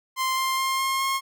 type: tone with pitch steps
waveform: sawtooth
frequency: 1045 / 1052.9 / 1060.8 / 1068.8 / 1076.9 Hz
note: C6 / C6 / C6 / C6 / C6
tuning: -2 / +11 / +23 / +36 / +50 cents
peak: -19 dBFS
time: 0.16-1.21 s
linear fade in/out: 50 ms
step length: 210 ms
effects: none